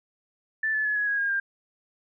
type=tone with pitch steps; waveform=sine; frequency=1760 / 1731.8 / 1704 / 1676.6 / 1649.7 / 1623.3 / 1597.2 Hz; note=A6 / A6 / G#6 / G#6 / G#6 / G#6 / G6; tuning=0 / -28 / +44 / +16 / -12 / -40 / +32 cents; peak=-23 dBFS; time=0.63-1.4 s; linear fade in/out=5 ms; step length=110 ms; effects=none